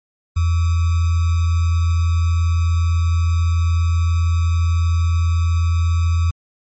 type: tone with sample-and-hold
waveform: sine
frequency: 83.9 Hz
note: E2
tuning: 31 cents sharp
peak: -13 dBFS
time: 0.36-6.31 s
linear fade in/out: 10 ms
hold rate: 1225 Hz
effects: MP3 32 kbps